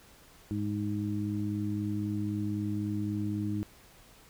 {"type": "harmonic tone", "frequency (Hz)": 103.83, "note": "G#2", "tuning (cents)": 0, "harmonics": [1, 2, 3], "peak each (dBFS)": [-34, -34, -34], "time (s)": [0.51, 3.63], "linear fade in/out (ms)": 0, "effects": ["pink hiss -57 dBFS RMS until 4.29 s"]}